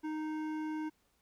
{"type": "tone with hard clipping", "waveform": "triangle", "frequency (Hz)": 310, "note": "D#4", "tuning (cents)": -6, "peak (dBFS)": -37, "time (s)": [0.03, 0.9], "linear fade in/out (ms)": 20, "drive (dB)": 16, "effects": ["pink hiss -74 dBFS RMS until 1.21 s"]}